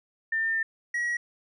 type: tone pair in turn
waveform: sine / triangle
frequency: 1801 / 1911.5 Hz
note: A6 / A#6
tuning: +40 / +43 cents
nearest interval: minor second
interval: 103 cents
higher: second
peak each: -24 dBFS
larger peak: neither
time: 0.32-0.63 / 0.94-1.17 s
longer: first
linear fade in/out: 5 ms
effects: resampled to 22050 Hz